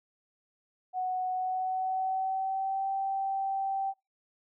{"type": "tone with pitch glide", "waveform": "sine", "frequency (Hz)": [740, 778.1], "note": ["F#5", "G5"], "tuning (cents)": [0, -13], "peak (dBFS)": -28, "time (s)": [0.93, 3.94], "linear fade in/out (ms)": 50, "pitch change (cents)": 87, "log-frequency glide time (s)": [1.32, 2.89], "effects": ["noise-tail reverb RT60 0.2 s tail -18 dB re dry"]}